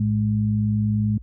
sine tone pair together, 109.7 / 209.7 Hz, A2 / G#3, -5 / +17 cents, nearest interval major seventh, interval 1122 cents, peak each -20 / -22 dBFS, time 0-1.18 s, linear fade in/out 5 ms, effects added 59 Hz sine -37 dBFS peak until 1.22 s

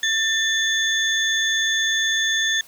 sine tone cluster, 1788 / 3480 / 6480 Hz, A6 / A7 / G#8, +27 / -20 / -43 cents, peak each -21 / -22 / -27 dBFS, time 0.03-2.61 s, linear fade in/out 2 ms, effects white hiss -48 dBFS RMS until 2.67 s

